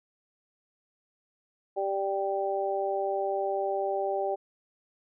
harmonic tone, 196 Hz, G3, in tune, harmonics 2 / 3 / 4, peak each -31 / -31 / -31 dBFS, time 1.76-4.36 s, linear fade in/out 20 ms, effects none

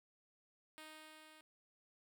5% pulse tone with level ramp, 311.1 Hz, D#4, in tune, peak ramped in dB -40 to -49 dBFS, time 0.78-1.41 s, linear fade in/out 0 ms, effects none

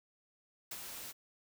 white noise with ADSR envelope, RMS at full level -41 dBFS, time 0.71-1.13 s, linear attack 6 ms, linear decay 42 ms, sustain -5 dB, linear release 27 ms, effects none

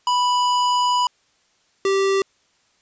square tone pair in turn, 987 / 390.2 Hz, B5 / G4, -1 / -8 cents, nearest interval octave + major third, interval 1607 cents, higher first, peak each -17 dBFS, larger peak neither, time 0.07-1.07 / 1.85-2.22 s, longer first, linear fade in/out 2 ms, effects white hiss -62 dBFS RMS until 2.81 s + resampled to 16000 Hz

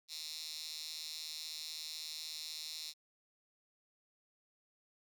10% pulse tone with high-pass filter, 156.2 Hz, D#3, 7 cents sharp, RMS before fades -45 dBFS, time 0.08-2.94 s, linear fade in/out 50 ms, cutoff 4400 Hz, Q 4.3, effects none

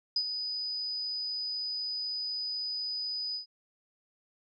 sine tone with ADSR envelope, 4978 Hz, D#8, in tune, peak -24 dBFS, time 0.16-3.46 s, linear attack 4 ms, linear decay 65 ms, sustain -8 dB, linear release 110 ms, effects none

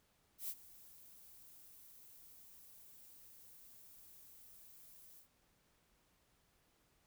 violet noise with ADSR envelope, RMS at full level -41 dBFS, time 0.38-5.28 s, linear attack 110 ms, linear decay 52 ms, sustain -19 dB, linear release 96 ms, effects pink hiss -75 dBFS RMS until 7.06 s

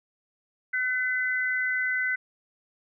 sine tone pair together, 1512.5 / 2019 Hz, F#6 / B6, +38 / +38 cents, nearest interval perfect fourth, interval 500 cents, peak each -27 dBFS, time 0.73-2.16 s, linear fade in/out 10 ms, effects none

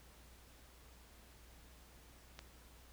click, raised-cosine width 0.2 ms, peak -30 dBFS, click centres 2.391 s, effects added 60 Hz sine -61 dBFS peak until 2.92 s + pink hiss -63 dBFS RMS until 2.92 s

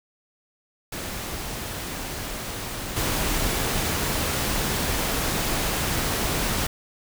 pink noise with level steps, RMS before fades -32 / -25 dBFS, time 0.92-6.67 s, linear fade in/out 5 ms, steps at 2.96 s, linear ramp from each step 10 ms, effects none

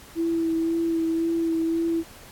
sine tone with vibrato, 329.6 Hz, E4, in tune, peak -21 dBFS, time 0.15-2.04 s, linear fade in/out 50 ms, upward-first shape sine, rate 1.9 Hz, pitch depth 18 cents each way, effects pink hiss -47 dBFS RMS until 2.31 s + AAC 64 kbps

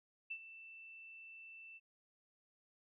sine tone with ADSR envelope, 2664 Hz, E7, 18 cents sharp, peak -39 dBFS, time 0.3-1.8 s, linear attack 12 ms, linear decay 67 ms, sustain -13 dB, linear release 35 ms, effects none

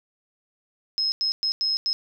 sine tone bursts at uneven times, 5150 Hz, E8, 41 cents flat, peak -21 dBFS, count 5, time 0.98-1.12 / 1.21-1.32 / 1.43-1.52 / 1.61-1.77 / 1.86-1.93 s, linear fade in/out 0 ms, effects none

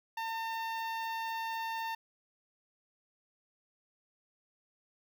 sawtooth tone with notch filter, 904 Hz, A5, 47 cents sharp, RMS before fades -37 dBFS, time 0.17-1.95 s, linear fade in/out 5 ms, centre 8600 Hz, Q 0.5, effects none

